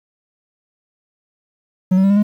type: tone with pitch steps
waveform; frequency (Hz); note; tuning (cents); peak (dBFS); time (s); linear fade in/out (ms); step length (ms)
triangle; 185 / 190.53 / 196.23 / 202.1 / 208.1; F#3 / G3 / G3 / G#3 / G#3; 0 / -49 / +2 / -47 / +4; -8; 1.91-2.23; 10; 64
effects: 8-bit